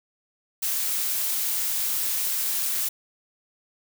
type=noise; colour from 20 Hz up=blue; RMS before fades=-26 dBFS; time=0.62-2.89 s; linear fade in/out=10 ms; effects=none